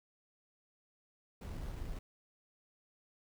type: noise with sample-and-hold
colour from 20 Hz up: brown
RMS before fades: -42 dBFS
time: 1.41-1.99 s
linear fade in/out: 5 ms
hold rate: 4900 Hz
effects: none